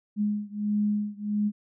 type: beating tone pair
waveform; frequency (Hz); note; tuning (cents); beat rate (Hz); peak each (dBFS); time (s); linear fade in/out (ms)
sine; 207.7 / 209.2; G#3 / G#3; 0 / +13; 1.5; -27 / -28; 0.16-1.52; 50
effects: none